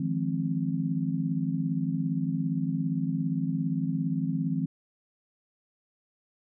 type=chord; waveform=sine; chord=F minor seventh; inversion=third; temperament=just; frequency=157.15 / 174.61 / 209.5 / 261.9 Hz; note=Eb3 / F3 / Ab3 / C4; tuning=+18 / 0 / +15 / +2 cents; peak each=-30 / -31 / -35 / -31 dBFS; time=0-4.66 s; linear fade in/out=5 ms; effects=none

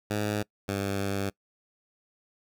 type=tone pair in turn; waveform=10% pulse; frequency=104.7 / 98.92 Hz; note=G#2 / G2; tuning=+15 / +16 cents; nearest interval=minor second; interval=99 cents; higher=first; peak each=-19 / -20 dBFS; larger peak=first; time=0.1-0.43 / 0.68-1.3 s; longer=second; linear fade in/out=10 ms; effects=noise-tail reverb RT60 0.1 s tail -24 dB re dry

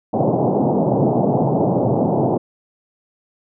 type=band-pass noise; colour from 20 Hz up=pink; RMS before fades=-17 dBFS; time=0.13-2.38 s; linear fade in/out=10 ms; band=120 to 840 Hz; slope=48 dB/octave; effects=none

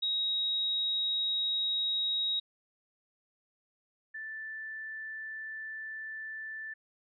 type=tone pair in turn; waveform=sine; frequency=3797 / 1761.7 Hz; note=A#7 / A6; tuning=+31 / +2 cents; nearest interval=octave + minor second; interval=1329 cents; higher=first; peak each=-28 / -38 dBFS; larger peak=first; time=0.02-2.4 / 4.14-6.74 s; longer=second; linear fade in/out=10 ms; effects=none

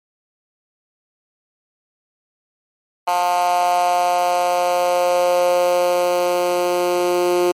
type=tone with high-pass filter sweep; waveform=10% pulse; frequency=177.4 Hz; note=F3; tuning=27 cents sharp; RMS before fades=-17 dBFS; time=3.07-7.52 s; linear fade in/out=10 ms; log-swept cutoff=790 to 370 Hz; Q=4.5; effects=MP3 64 kbps

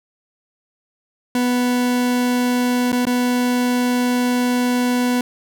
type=tone with dropouts; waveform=40% pulse; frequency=246.9 Hz; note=B3; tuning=in tune; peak=-15 dBFS; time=1.35-5.21 s; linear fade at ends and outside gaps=2 ms; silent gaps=2.919-2.927 / 3.053-3.068 s; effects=none

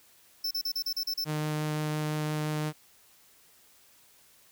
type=tone bursts; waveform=square; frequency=5310 Hz; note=E8; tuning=12 cents sharp; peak=-29 dBFS; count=8; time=0.44-1.244 s; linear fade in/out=5 ms; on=69 ms; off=36 ms
type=tone with vibrato; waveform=sawtooth; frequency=152.6 Hz; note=D#3; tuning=33 cents flat; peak=-25 dBFS; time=1.25-2.73 s; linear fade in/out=50 ms; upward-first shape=triangle; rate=5.8 Hz; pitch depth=8 cents each way
effects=white hiss -60 dBFS RMS until 4.51 s

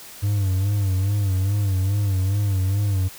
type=tone with vibrato; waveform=triangle; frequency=98 Hz; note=G2; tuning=in tune; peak=-16 dBFS; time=0.22-3.09 s; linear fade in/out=20 ms; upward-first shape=sine; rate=2.4 Hz; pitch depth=91 cents each way; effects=white hiss -41 dBFS RMS until 3.18 s

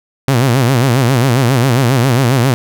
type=tone with vibrato; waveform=sawtooth; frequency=126.5 Hz; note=B2; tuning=42 cents sharp; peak=-5 dBFS; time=0.28-2.54 s; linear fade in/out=0 ms; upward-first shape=sine; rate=7.4 Hz; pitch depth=160 cents each way; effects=none

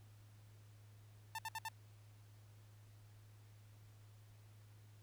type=tone bursts; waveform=sawtooth; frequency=893 Hz; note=A5; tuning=25 cents sharp; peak=-38 dBFS; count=4; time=1.35-1.686 s; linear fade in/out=2 ms; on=36 ms; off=64 ms; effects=added 105 Hz sine -59 dBFS peak until 5.02 s + pink hiss -71 dBFS RMS until 5.02 s

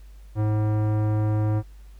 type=tone with tanh clipping; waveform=sine; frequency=106.8 Hz; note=G#2; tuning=49 cents sharp; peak=-22 dBFS; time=0.35-1.63 s; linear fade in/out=50 ms; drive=18 dB; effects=added 50 Hz sine -42 dBFS peak until 1.99 s + pink hiss -61 dBFS RMS until 1.99 s

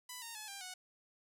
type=tone with pitch steps; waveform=5% pulse; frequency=995 / 923 / 856.2 / 794.3 / 736.8 Hz; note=B5 / A#5 / A5 / G5 / F#5; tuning=+13 / -17 / -47 / +23 / -7 cents; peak=-33 dBFS; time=0.09-0.74 s; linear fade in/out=5 ms; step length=130 ms; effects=none

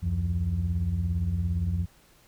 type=tone cluster; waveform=sine; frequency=71.1 / 88.5 / 173 Hz; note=C#2 / F2 / F3; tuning=+45 / +23 / -16 cents; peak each=-31 / -25 / -31 dBFS; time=0.02-1.86 s; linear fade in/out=20 ms; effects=tanh soft clip ceiling -18 dBFS + pink hiss -59 dBFS RMS until 2.27 s

